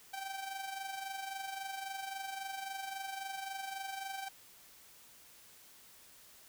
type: tone with amplitude modulation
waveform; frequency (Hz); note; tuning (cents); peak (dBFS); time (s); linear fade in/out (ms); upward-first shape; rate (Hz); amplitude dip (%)
sawtooth; 778; G5; -13; -34; 0.13-4.29; 10; sine; 23.7; 55
effects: white hiss -59 dBFS RMS until 6.48 s